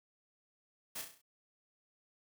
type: noise with echo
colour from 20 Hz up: white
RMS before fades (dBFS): -42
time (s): 0.95-1.02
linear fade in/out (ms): 10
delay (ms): 33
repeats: 6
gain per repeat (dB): -5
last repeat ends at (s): 1.218
effects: high-pass 100 Hz 12 dB/octave